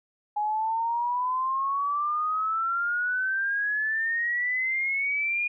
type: exponential sweep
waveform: sine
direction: up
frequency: 830.6 to 2445 Hz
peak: -24 dBFS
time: 0.36-5.48 s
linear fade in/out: 10 ms
effects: none